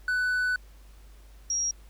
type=tone pair in turn; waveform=triangle / sine; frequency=1493 / 5648 Hz; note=F#6 / F8; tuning=+15 / +19 cents; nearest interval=octave + major seventh; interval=2304 cents; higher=second; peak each=-22 / -25 dBFS; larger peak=first; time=0.08-0.56 / 1.5-1.71 s; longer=first; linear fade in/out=2 ms; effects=added 50 Hz sine -48 dBFS peak until 1.89 s + pink hiss -60 dBFS RMS until 1.89 s